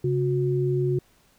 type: tone pair together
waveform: sine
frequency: 136 / 363.1 Hz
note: C#3 / F#4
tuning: -33 / -33 cents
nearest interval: octave + perfect fourth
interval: 1700 cents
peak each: -23 / -24 dBFS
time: 0.04-0.99 s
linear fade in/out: 5 ms
effects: pink hiss -61 dBFS RMS until 1.38 s